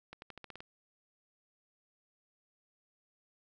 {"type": "accelerating click train", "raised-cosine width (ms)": 0.3, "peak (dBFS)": -30, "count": 8, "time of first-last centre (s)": [0.13, 0.605], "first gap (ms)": 91, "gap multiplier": 0.9, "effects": []}